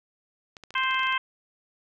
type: clicks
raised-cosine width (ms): 0.2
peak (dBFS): -26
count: 12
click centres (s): 0.568 / 0.637 / 0.706 / 0.741 / 0.781 / 0.836 / 0.91 / 0.945 / 0.994 / 1.033 / 1.07 / 1.125
type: harmonic tone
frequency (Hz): 523.3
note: C5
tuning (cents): 0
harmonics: 2 / 3 / 4 / 5 / 6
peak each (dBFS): -27 / -29 / -30 / -31 / -32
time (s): 0.75-1.18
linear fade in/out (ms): 5
effects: none